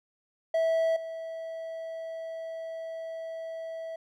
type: tone with level steps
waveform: triangle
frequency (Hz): 653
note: E5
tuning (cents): -17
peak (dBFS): -21 / -33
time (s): 0.54-3.96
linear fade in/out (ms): 5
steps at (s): 0.96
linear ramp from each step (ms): 5
effects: none